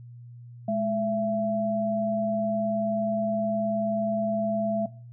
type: tone pair together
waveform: sine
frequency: 211 / 670 Hz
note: G#3 / E5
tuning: +28 / +28 cents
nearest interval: octave + minor sixth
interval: 2000 cents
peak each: -27 / -26 dBFS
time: 0.68-4.86 s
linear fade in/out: 5 ms
effects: noise-tail reverb RT60 0.4 s tail -19 dB re dry + added 120 Hz sine -42 dBFS peak until 5.12 s